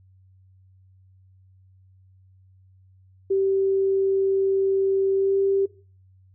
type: tone with pitch glide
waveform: sine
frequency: 388 to 391.8 Hz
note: G4 to G4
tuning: -18 to -1 cents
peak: -18 dBFS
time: 3.3-5.66 s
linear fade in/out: 10 ms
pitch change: +17 cents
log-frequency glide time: 5.14-5.37 s
effects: noise-tail reverb RT60 0.4 s tail -19 dB re dry + added 94 Hz sine -52 dBFS peak until 6.34 s